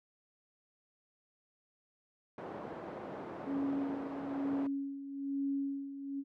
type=band-pass noise; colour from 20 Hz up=pink; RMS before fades=-44 dBFS; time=2.38-4.67 s; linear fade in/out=2 ms; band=260 to 840 Hz; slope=12 dB/octave
type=tone with tremolo; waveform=sine; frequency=277.2 Hz; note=C#4; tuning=in tune; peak=-31 dBFS; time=3.45-6.24 s; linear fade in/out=50 ms; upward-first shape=sine; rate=1.1 Hz; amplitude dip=70%
effects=none